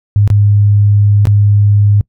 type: tone with dropouts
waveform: sine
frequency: 102.7 Hz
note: G#2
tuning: 19 cents flat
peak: -5 dBFS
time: 0.16-2.01 s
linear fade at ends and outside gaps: 0 ms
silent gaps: 0.276-0.302 / 1.254-1.271 s
effects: noise-tail reverb RT60 0.1 s tail -24 dB re dry